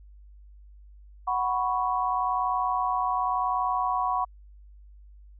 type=chord; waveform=sine; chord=F# suspended fourth; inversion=none; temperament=equal; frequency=740 / 987.8 / 1108.7 Hz; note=F#5 / B5 / C#6; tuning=0 / 0 / 0 cents; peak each=-28 dBFS; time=1.27-4.25 s; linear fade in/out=10 ms; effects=added 50 Hz sine -47 dBFS peak until 5.39 s